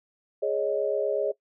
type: chord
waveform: sine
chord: Ab suspended fourth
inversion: none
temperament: equal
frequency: 415.3 / 554.4 / 622.3 Hz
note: Ab4 / Db5 / Eb5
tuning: 0 / 0 / 0 cents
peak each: -28 / -27 / -29 dBFS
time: 0.42-1.32 s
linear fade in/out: 10 ms
effects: noise-tail reverb RT60 0.1 s tail -20 dB re dry